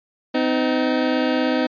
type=tone pair together; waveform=25% pulse; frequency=255.8 / 312.5 Hz; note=C4 / D#4; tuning=-39 / +8 cents; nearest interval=minor third; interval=347 cents; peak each=-16 / -18 dBFS; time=0.34-1.67 s; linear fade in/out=10 ms; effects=resampled to 11025 Hz